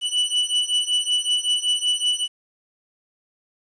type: beating tone pair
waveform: 45% pulse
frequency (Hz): 2960 / 2965.3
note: F#7 / F#7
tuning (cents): 0 / +3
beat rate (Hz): 5.3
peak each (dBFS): -22 / -22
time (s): 0.01-2.28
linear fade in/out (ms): 50
effects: resampled to 22050 Hz + 9-bit